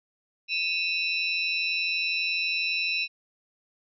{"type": "tone cluster", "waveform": "sine", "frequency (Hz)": [2530, 2702, 3955, 5380], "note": ["D#7", "E7", "B7", "E8"], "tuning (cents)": [28, 42, 2, 34], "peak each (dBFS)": [-28, -31, -31, -35], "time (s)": [0.48, 3.08], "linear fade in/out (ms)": 50, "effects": []}